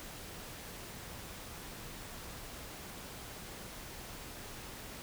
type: silence
effects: pink hiss -47 dBFS RMS until 5.02 s